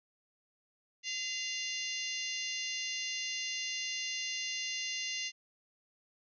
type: harmonic tone with a mistuned harmonic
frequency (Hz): 698.5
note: F5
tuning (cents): 0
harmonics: 3 / 4 / 5 / 6 / 7 / 8 / 9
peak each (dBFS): -42 / -39 / -46 / -44 / -44 / -47 / -43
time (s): 1.03-5.32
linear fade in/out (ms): 50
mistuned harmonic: 3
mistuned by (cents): -42
effects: none